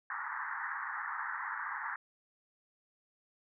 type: band-pass noise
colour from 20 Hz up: white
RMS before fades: -39 dBFS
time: 0.1-1.96 s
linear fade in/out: 2 ms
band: 840 to 1900 Hz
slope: 96 dB/octave
effects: none